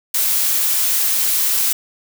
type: noise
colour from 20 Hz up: blue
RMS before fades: -17 dBFS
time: 0.14-1.73 s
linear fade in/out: 5 ms
effects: none